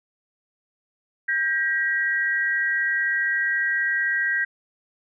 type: tone pair together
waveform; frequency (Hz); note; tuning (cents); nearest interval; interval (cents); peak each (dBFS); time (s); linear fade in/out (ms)
sine; 1593 / 1908; G6 / A#6; +27 / +40; minor third; 313; -23 / -23; 1.28-4.45; 10
effects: none